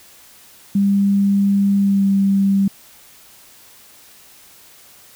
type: tone with pitch glide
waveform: sine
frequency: 199.1 to 196.47 Hz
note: G3 to G3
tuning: +27 to +4 cents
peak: -12 dBFS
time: 0.75-2.68 s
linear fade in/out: 5 ms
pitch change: -23 cents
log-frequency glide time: 1.79-2.06 s
effects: white hiss -46 dBFS RMS until 5.15 s